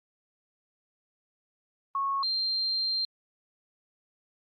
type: tone pair in turn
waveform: sine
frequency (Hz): 1100 / 4169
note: C#6 / C8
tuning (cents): -14 / -7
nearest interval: octave + major seventh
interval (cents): 2307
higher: second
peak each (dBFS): -26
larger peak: neither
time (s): 1.95-2.23 / 2.23-3.05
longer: second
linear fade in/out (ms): 2
effects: Opus 48 kbps